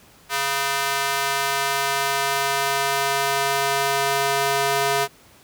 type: tone with high-pass filter sweep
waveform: square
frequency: 138.59 Hz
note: C#3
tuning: in tune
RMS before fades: -22 dBFS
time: 0.29-5.08 s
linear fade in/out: 50 ms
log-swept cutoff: 1100 to 580 Hz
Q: 0.94
effects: pink hiss -51 dBFS RMS until 5.43 s + high-pass 60 Hz 12 dB/octave